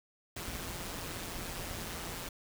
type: noise with amplitude modulation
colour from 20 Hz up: pink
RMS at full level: -38 dBFS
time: 0.36-2.29 s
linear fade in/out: 5 ms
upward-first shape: sine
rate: 174 Hz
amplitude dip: 60%
effects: none